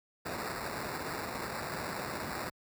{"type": "noise with sample-and-hold", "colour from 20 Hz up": "white", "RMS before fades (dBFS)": -38, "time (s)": [0.25, 2.5], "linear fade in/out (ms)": 10, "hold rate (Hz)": 3150, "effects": ["high-pass 60 Hz 12 dB/octave"]}